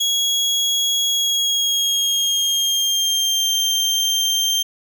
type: tone with pitch glide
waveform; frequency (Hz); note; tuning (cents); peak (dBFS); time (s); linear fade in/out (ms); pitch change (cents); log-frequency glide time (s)
30% pulse; 3322 to 3161; G#7 to G7; 0 to +14; -14; 0-4.63; 10; -86; 1.09-3.54
effects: none